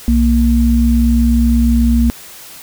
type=tone pair together; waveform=sine; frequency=61.74 / 233.1 Hz; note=B1 / A#3; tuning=0 / 0 cents; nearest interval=octave + major seventh; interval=2300 cents; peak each=-11 dBFS; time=0.08-2.1 s; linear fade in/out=0 ms; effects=white hiss -35 dBFS RMS until 2.62 s